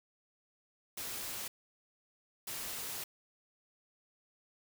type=noise bursts at uneven times; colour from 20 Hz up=white; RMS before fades=-41 dBFS; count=2; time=0.97-1.48 / 2.47-3.04 s; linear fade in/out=5 ms; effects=none